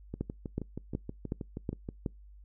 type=two click trains; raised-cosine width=3 ms; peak=-24 / -19 dBFS; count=12 / 6; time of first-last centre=0.14-1.889 / 0.21-2.062 s; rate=6.29 / 2.7 Hz; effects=noise-tail reverb RT60 0.2 s tail -26 dB re dry + added 50 Hz sine -50 dBFS peak until 2.44 s